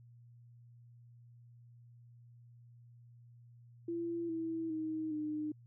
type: tone with pitch steps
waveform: sine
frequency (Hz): 338.4 / 326.5 / 315 / 303.9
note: E4 / E4 / D#4 / D#4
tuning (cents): +45 / -17 / +21 / -41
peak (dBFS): -35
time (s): 3.88-5.52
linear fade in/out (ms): 5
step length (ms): 410
effects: added 119 Hz sine -56 dBFS peak until 5.66 s